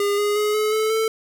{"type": "tone with pitch steps", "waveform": "square", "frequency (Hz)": [406.1, 413.2, 420.4, 427.8, 435.2, 442.9], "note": ["G#4", "G#4", "G#4", "A4", "A4", "A4"], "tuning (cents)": [-39, -9, 21, -49, -19, 11], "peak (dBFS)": -19, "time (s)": [0, 1.08], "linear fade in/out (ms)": 2, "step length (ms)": 180, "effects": []}